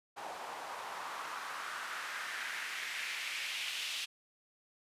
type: noise with band-pass filter sweep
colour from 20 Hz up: white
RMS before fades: -41 dBFS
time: 0.16-4.06 s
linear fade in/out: 20 ms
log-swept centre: 750 to 3100 Hz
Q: 2.3
effects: resampled to 32000 Hz